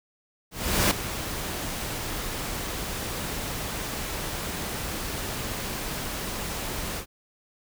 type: noise with ADSR envelope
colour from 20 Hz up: pink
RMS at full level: -20 dBFS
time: 0.51-7.06 s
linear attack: 400 ms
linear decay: 4 ms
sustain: -12 dB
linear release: 84 ms
effects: none